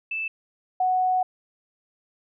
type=tone pair in turn; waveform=sine; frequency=2637 / 740 Hz; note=E7 / F#5; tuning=0 / 0 cents; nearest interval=octave + minor seventh; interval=2200 cents; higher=first; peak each=-26 / -19 dBFS; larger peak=second; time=0.11-0.28 / 0.8-1.23 s; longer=second; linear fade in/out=5 ms; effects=none